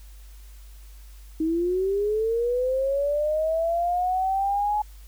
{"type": "linear sweep", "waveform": "sine", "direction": "up", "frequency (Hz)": [312.6, 848], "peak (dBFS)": -21, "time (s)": [1.4, 4.82], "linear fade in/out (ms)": 5, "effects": ["added 50 Hz sine -42 dBFS peak until 5.07 s", "white hiss -56 dBFS RMS until 5.07 s"]}